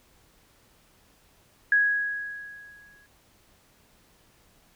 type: tone with exponential decay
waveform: sine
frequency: 1661.2 Hz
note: G#6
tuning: in tune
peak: -16 dBFS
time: 1.72-3.06 s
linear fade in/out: 2 ms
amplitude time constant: 290 ms
effects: pink hiss -61 dBFS RMS until 4.75 s